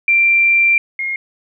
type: tone pair in turn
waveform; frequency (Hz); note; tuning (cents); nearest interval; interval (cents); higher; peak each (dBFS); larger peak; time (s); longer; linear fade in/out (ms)
sine; 2362 / 2142; D7 / C7; +9 / +40; major second; 169; first; -9 / -18; first; 0.08-0.78 / 0.99-1.16; first; 2
effects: none